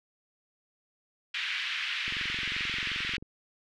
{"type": "band-pass noise", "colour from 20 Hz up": "white", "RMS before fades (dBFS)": -33, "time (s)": [1.34, 3.17], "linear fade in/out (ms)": 5, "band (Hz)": [1700, 3100], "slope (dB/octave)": 24}
{"type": "click train", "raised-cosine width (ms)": 3, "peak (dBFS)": -31, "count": 27, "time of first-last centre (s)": [2.08, 3.225], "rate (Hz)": 22.7}
{"effects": []}